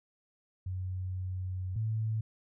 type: tone pair in turn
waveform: sine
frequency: 92.5 / 110 Hz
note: F#2 / A2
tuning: 0 / 0 cents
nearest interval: minor third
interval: 300 cents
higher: second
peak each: -33 / -29 dBFS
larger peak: second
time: 0.66-1.76 / 1.76-2.21 s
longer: first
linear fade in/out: 5 ms
effects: none